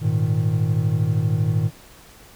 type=chord; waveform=triangle; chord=Ab suspended second; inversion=none; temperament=equal; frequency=103.83 / 116.54 / 155.56 Hz; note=Ab2 / Bb2 / Eb3; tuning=0 / 0 / 0 cents; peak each=-20 dBFS; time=0-1.71 s; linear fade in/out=50 ms; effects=pink hiss -47 dBFS RMS until 2.35 s